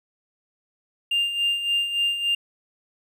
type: tone with tremolo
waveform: triangle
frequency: 2800 Hz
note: F7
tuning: 4 cents sharp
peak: -16 dBFS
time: 1.11-2.35 s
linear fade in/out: 5 ms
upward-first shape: sine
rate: 3.5 Hz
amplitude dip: 65%
effects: tanh soft clip ceiling -14 dBFS